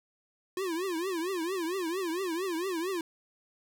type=tone with vibrato; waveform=square; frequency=353.9 Hz; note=F4; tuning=23 cents sharp; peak=-31 dBFS; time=0.57-3.01 s; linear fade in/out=2 ms; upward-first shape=triangle; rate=4.4 Hz; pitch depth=210 cents each way; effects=none